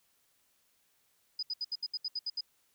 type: tone bursts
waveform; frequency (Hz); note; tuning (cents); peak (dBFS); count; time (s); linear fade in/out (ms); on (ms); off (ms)
sine; 4978; D#8; 0; -32; 10; 1.39-2.409; 5; 38; 71
effects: white hiss -72 dBFS RMS until 2.74 s